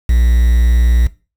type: tone with quantisation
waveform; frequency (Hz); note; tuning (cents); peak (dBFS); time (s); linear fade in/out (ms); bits
triangle; 59.4; A#1; +33; -6; 0.09-1.07; 5; 5
effects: noise-tail reverb RT60 0.3 s tail -18 dB re dry